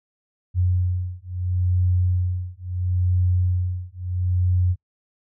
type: beating tone pair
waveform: sine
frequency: 90 / 90.74 Hz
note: F#2 / F#2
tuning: -47 / -33 cents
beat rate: 0.74 Hz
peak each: -22 dBFS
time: 0.54-4.76 s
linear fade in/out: 50 ms
effects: noise-tail reverb RT60 0.1 s tail -25 dB re dry